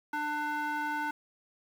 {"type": "tone with band-pass filter", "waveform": "square", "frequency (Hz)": 298.1, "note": "D4", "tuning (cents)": 26, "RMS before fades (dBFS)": -33, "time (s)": [0.13, 1.11], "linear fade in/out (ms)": 5, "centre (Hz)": 1200, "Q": 8, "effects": ["9-bit"]}